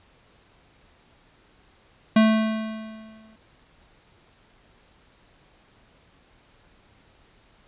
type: tone with exponential decay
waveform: square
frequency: 219.4 Hz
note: A3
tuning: 5 cents flat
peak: -13 dBFS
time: 2.16-3.36 s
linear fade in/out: 5 ms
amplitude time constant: 260 ms
effects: pink hiss -58 dBFS RMS until 7.67 s + resampled to 8000 Hz